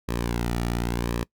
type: tone with flanger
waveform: sawtooth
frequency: 58.8 Hz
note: A#1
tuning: 16 cents sharp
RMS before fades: -27 dBFS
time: 0.08-1.24 s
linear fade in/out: 10 ms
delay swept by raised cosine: 1.4 to 1.92 ms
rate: 0.9 Hz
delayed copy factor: -0.6
effects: noise-tail reverb RT60 0.1 s tail -23 dB re dry